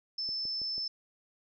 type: tone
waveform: sine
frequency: 5274 Hz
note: E8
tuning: in tune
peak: -32 dBFS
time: 0.18-0.88 s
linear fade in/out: 5 ms
type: click train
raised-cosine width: 2 ms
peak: -37 dBFS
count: 4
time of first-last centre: 0.29-0.78 s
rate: 6.12 Hz
effects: none